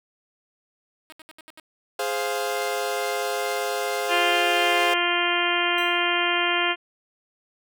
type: tone bursts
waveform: 5% pulse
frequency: 315.2 Hz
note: D#4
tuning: 23 cents sharp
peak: -31 dBFS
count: 6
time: 1.1-1.598 s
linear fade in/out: 0 ms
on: 23 ms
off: 72 ms
type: chord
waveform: sawtooth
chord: F minor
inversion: first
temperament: equal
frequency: 415.3 / 523.3 / 698.5 Hz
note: Ab4 / C5 / F5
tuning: 0 / 0 / 0 cents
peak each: -25 dBFS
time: 1.99-4.94 s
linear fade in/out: 5 ms
type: harmonic tone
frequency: 349.2 Hz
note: F4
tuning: in tune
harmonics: 1 / 2 / 3 / 4 / 5 / 6 / 7 / 8 / 9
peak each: -29 / -29 / -29 / -29 / -29 / -29 / -29 / -29 / -29 dBFS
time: 4.08-6.76 s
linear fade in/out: 50 ms
type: tone with exponential decay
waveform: 5% pulse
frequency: 1975.5 Hz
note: B6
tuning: in tune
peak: -28 dBFS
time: 5.78-6.13 s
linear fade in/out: 1 ms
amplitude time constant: 75 ms
effects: none